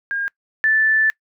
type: tone pair in turn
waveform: sine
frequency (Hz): 1617 / 1757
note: G#6 / A6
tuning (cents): -47 / -3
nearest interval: minor second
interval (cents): 144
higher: second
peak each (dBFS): -20 / -13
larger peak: second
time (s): 0.11-0.28 / 0.64-1.1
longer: second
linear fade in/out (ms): 0
effects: noise-tail reverb RT60 0.1 s tail -24 dB re dry